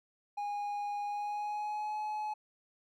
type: tone with pitch glide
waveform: triangle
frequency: 821 to 850 Hz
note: G#5 to G#5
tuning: -20 to +40 cents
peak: -32 dBFS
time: 0.37-2.34 s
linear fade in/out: 10 ms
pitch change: +60 cents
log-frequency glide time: 1.05-1.96 s
effects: none